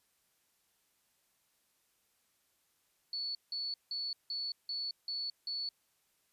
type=tone bursts; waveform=sine; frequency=4435 Hz; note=C#8; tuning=in tune; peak=-35 dBFS; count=7; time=3.13-5.69 s; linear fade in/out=2 ms; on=220 ms; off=170 ms; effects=white hiss -75 dBFS RMS until 6.32 s + resampled to 32000 Hz